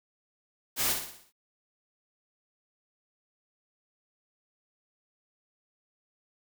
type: noise with echo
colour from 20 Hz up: white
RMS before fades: -28 dBFS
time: 0.76-0.96 s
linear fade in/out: 50 ms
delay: 61 ms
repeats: 6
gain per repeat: -6 dB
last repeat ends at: 1.326 s
effects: none